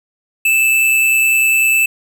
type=tone with amplitude modulation; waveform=square; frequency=2637 Hz; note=E7; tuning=in tune; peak=-9 dBFS; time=0.45-1.86 s; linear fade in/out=5 ms; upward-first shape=sine; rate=130 Hz; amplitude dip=40%; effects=none